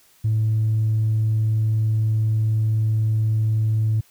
triangle tone with tanh clipping, 109.5 Hz, A2, 8 cents flat, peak -17 dBFS, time 0.24-4.01 s, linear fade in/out 10 ms, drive 5 dB, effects white hiss -56 dBFS RMS until 4.1 s

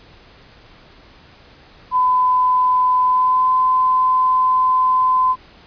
sine tone with pitch glide, 1008 to 1022.1 Hz, B5 to C6, +35 to -41 cents, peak -12 dBFS, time 1.91-5.36 s, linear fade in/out 50 ms, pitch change +24 cents, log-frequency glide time 3.05-3.5 s, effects pink hiss -46 dBFS RMS until 5.66 s + resampled to 11025 Hz

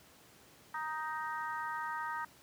harmonic tone, 311.8 Hz, D#4, 4 cents sharp, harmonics 3 / 4 / 5 / 6, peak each -39 / -41 / -43 / -45 dBFS, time 0.74-2.25 s, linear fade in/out 5 ms, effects pink hiss -60 dBFS RMS until 2.42 s + high-pass 100 Hz 12 dB/octave

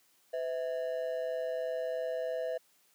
triangle ring-modulated tone, 578 Hz, D5, 28 cents flat, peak -27 dBFS, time 0.33-2.58 s, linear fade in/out 10 ms, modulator 71.5 Hz, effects white hiss -68 dBFS RMS until 2.94 s + high-pass 150 Hz 12 dB/octave

